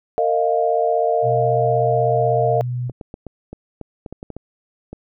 sine chord, Bb suspended fourth, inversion none, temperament equal with one note detuned, 458.4 / 622.3 / 698.5 Hz, Bb4 / Eb5 / F5, -29 / 0 / 0 cents, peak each -20 / -20 / -19 dBFS, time 0.18-2.61 s, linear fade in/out 0 ms
sine tone, 123.47 Hz, B2, in tune, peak -21 dBFS, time 1.22-2.92 s, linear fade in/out 50 ms
clicks, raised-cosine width 2 ms, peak -19 dBFS, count 12, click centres 2.897 / 3.012 / 3.141 / 3.267 / 3.53 / 3.813 / 4.062 / 4.126 / 4.229 / 4.303 / 4.366 / 4.93 s
effects none

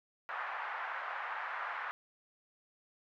white band-pass noise, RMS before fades -40 dBFS, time 0.29-1.91 s, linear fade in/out 0 ms, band 780 to 1700 Hz, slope 24 dB/octave, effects none

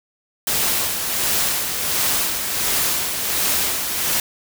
white noise with tremolo, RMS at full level -19 dBFS, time 0.47-4.2 s, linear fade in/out 2 ms, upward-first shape sine, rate 1.4 Hz, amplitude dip 45%, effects none

